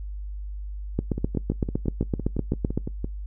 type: two click trains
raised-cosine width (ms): 3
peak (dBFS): -10 / -16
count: 15 / 12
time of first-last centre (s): 0.99-2.776 / 1.18-3.044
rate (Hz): 7.84 / 5.9
effects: noise-tail reverb RT60 0.2 s tail -25 dB re dry + added 50 Hz sine -31 dBFS peak until 3.26 s